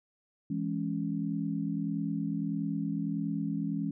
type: chord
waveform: sine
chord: C# minor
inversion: first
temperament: just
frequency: 166.31 / 207.9 / 277.2 Hz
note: E3 / G#3 / C#4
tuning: +16 / +2 / 0 cents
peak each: -34 dBFS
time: 0.5-3.91 s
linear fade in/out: 5 ms
effects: none